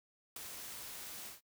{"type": "noise with ADSR envelope", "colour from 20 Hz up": "white", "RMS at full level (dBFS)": -41, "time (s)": [0.36, 1.41], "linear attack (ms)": 4, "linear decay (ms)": 5, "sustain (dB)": -6, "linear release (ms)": 140, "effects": ["noise-tail reverb RT60 0.1 s tail -23 dB re dry"]}